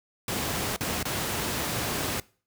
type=noise with dropouts; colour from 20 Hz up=pink; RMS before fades=-29 dBFS; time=0.28-2.2 s; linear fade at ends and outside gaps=2 ms; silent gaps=0.763-0.808 / 1.029-1.053 s; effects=noise-tail reverb RT60 0.4 s tail -22 dB re dry + high-pass 80 Hz 12 dB/octave